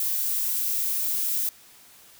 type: noise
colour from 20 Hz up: violet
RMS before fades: -26 dBFS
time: 0-1.49 s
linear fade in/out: 2 ms
effects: white hiss -52 dBFS RMS until 2.19 s